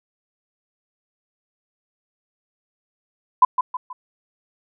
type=tone with echo; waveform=sine; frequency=1005 Hz; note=B5; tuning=30 cents sharp; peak=-7 dBFS; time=3.42-3.45 s; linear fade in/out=5 ms; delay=160 ms; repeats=3; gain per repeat=-8 dB; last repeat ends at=3.93 s; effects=none